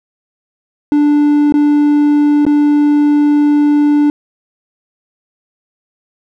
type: tone with dropouts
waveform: triangle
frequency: 293.7 Hz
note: D4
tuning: in tune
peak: -5 dBFS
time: 0.92-4.1 s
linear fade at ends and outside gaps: 1 ms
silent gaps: 1.523-1.54 / 2.452-2.465 s
effects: none